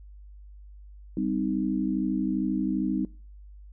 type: chord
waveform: sine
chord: C minor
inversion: second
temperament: equal with one note detuned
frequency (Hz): 196 / 258.5 / 311.1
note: G3 / C4 / Eb4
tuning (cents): 0 / -21 / 0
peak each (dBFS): -29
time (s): 1.17-3.05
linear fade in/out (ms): 2
effects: noise-tail reverb RT60 0.4 s tail -23 dB re dry + added 50 Hz sine -44 dBFS peak until 3.72 s